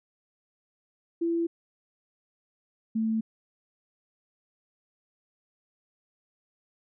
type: tone pair in turn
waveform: sine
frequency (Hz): 336.1 / 221.9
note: E4 / A3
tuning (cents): +34 / +15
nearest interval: perfect fifth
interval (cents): 719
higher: first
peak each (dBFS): -24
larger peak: neither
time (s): 1.21-1.47 / 2.95-3.21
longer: neither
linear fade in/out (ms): 10
effects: none